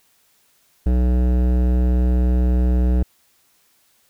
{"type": "tone with hard clipping", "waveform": "sine", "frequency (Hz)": 61.74, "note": "B1", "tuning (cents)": 0, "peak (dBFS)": -16, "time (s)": [0.86, 3.03], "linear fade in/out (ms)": 5, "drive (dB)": 15, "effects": ["white hiss -60 dBFS RMS until 4.09 s"]}